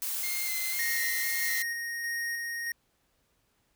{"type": "noise", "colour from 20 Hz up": "blue", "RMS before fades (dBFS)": -33, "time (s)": [0.02, 1.62], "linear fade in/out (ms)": 0}
{"type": "tone with vibrato", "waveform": "sawtooth", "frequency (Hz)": 2093, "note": "C7", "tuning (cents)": 0, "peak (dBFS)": -31, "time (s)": [0.23, 1.63], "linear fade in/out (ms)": 5, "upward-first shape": "square", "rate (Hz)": 2, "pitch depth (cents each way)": 23}
{"type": "tone with tremolo", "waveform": "square", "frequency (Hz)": 1864.7, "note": "A#6", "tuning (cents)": 0, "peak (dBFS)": -31, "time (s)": [0.79, 2.72], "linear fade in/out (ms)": 2, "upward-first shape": "square", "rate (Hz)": 1.6, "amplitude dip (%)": 25}
{"effects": ["pink hiss -72 dBFS RMS until 3.75 s"]}